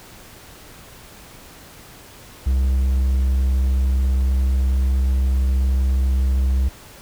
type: tone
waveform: triangle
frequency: 65.41 Hz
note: C2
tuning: in tune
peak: -13 dBFS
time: 2.46-6.69 s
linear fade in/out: 10 ms
effects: pink hiss -43 dBFS RMS until 7.01 s